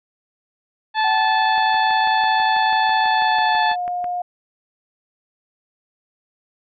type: harmonic tone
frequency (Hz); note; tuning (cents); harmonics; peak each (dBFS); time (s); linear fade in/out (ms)
871; A5; -18; 1 / 2 / 3 / 4 / 5; -17 / -22 / -30 / -28 / -31; 0.94-3.76; 50
type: tone with pitch glide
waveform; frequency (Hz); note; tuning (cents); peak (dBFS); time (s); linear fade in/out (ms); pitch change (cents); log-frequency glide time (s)
sine; 760 to 713.2; F#5 to F5; +46 to +36; -21; 1.04-4.22; 5; -110; 2.96-3.84
type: click train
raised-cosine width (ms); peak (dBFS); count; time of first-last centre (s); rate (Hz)
0.5; -20; 16; 1.58-4.043; 6.09
effects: none